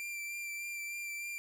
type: tone with vibrato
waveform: 45% pulse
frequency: 2361 Hz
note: D7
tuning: 9 cents sharp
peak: -38 dBFS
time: 0-1.38 s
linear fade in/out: 0 ms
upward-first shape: sine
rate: 3.3 Hz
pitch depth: 17 cents each way
effects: none